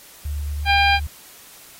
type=tone with pitch glide; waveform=sine; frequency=73 to 73.98 Hz; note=D2 to D2; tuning=-10 to +13 cents; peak=-23 dBFS; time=0.25-1.07 s; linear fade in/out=5 ms; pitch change=+23 cents; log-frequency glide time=0.48-0.79 s
type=harmonic tone; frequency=800 Hz; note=G5; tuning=35 cents sharp; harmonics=1 / 2 / 3 / 4 / 5 / 6; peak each=-17 / -21 / -19 / -24 / -28 / -30 dBFS; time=0.65-1 s; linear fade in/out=50 ms
effects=white hiss -45 dBFS RMS until 1.79 s + AAC 48 kbps